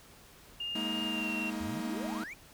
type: tone with pitch glide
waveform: sine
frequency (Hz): 2822 to 2745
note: F7 to F7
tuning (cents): +17 to -31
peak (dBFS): -34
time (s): 0.6-1.5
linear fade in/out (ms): 5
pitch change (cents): -48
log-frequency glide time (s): 1.04-1.31
type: chord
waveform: 45% pulse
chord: Ab suspended second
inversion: none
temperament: equal with one note detuned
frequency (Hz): 207.7 / 233.1 / 316.6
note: Ab3 / Bb3 / Eb4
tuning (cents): 0 / 0 / +30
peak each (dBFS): -39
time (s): 0.75-2.24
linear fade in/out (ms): 5
type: exponential sweep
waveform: triangle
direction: up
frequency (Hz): 68.1 to 2494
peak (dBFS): -39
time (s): 1.6-2.34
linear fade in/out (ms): 10
effects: pink hiss -56 dBFS RMS until 2.53 s